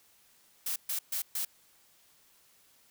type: noise bursts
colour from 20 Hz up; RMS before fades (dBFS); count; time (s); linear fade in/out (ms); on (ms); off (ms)
blue; -33; 4; 0.66-1.45; 5; 100; 130
effects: white hiss -64 dBFS RMS until 2.9 s